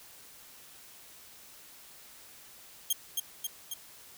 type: tone with echo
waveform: 10% pulse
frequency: 3217 Hz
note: G7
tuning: 44 cents sharp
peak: -17 dBFS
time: 2.9-2.93 s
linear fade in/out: 5 ms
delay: 270 ms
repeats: 3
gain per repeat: -3 dB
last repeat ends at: 3.74 s
effects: white hiss -53 dBFS RMS until 4.17 s